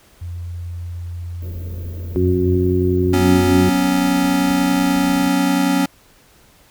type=tone; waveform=sine; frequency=86.9 Hz; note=F2; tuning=8 cents flat; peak=-25 dBFS; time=0.21-2.57 s; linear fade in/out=10 ms
type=band-stop noise; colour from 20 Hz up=pink; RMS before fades=-36 dBFS; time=1.42-5.29 s; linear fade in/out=5 ms; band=560 to 15000 Hz; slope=48 dB/octave
type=harmonic tone; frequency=91 Hz; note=F#2; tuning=28 cents flat; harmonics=1 / 2 / 3 / 4; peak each=-18 / -23 / -21 / -17 dBFS; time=2.16-3.69 s; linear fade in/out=0 ms
type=chord; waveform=square; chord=F# suspended fourth; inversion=none; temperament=equal; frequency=185 / 246.9 / 277.2 Hz; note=F#3 / B3 / C#4; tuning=0 / 0 / 0 cents; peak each=-21 / -22 / -17 dBFS; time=3.13-5.86 s; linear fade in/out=5 ms
effects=pink hiss -51 dBFS RMS until 6.7 s